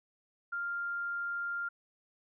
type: tone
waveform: sine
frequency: 1396.9 Hz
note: F6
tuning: in tune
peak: -33 dBFS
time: 0.52-1.69 s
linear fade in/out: 10 ms
effects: none